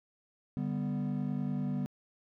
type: chord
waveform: triangle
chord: G major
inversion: second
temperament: equal with one note detuned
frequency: 146.41 / 196 / 246.9 Hz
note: D3 / G3 / B3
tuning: -5 / 0 / 0 cents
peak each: -33 dBFS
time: 0.57-1.86 s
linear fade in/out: 0 ms
effects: tanh soft clip ceiling -22 dBFS